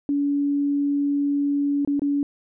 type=tone with dropouts; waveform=sine; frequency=284.9 Hz; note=C#4; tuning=48 cents sharp; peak=-19 dBFS; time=0.09-2.23 s; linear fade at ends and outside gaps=1 ms; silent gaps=1.849-1.875 / 1.995-2.019 s; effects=none